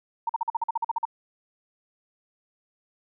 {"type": "tone bursts", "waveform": "sine", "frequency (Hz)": 920, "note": "A#5", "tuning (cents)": -23, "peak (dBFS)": -22, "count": 12, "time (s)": [0.27, 1.053], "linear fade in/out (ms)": 5, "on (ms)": 24, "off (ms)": 45, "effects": []}